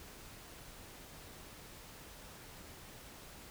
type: silence
effects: pink hiss -53 dBFS RMS until 3.5 s